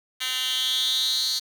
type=tone with high-pass filter sweep; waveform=10% pulse; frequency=256.7 Hz; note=C4; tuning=33 cents flat; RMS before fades=-25 dBFS; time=0.2-1.4 s; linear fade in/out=20 ms; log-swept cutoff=2600 to 4500 Hz; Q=6.4; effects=8-bit